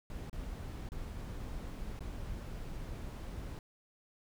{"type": "noise with dropouts", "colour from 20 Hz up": "brown", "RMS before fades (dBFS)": -42, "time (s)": [0.1, 3.59], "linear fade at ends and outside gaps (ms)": 1, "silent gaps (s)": [[0.297, 0.329], [0.889, 0.919], [1.992, 2.006]], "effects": []}